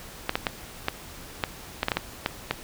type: clicks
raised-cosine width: 0.3 ms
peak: -7 dBFS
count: 11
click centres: 0.294 / 0.355 / 0.468 / 0.884 / 1.438 / 1.831 / 1.884 / 1.918 / 1.97 / 2.261 / 2.51 s
effects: pink hiss -43 dBFS RMS until 2.63 s